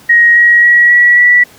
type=tone with pitch steps; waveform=sine; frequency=1884 / 1900.4 / 1916.9 / 1933.6 / 1950.4 Hz; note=A#6 / A#6 / A#6 / B6 / B6; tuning=+18 / +33 / +48 / -37 / -22 cents; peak=-3 dBFS; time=0.09-1.44 s; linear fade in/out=10 ms; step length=270 ms; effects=pink hiss -40 dBFS RMS until 1.58 s + high-pass 100 Hz 12 dB/octave